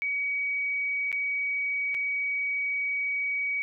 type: tone with dropouts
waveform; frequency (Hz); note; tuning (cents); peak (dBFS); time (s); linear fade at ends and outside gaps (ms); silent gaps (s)
sine; 2263; C#7; +35; -26; 0.02-3.62; 0; 1.117-1.127 / 1.944-1.948
effects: none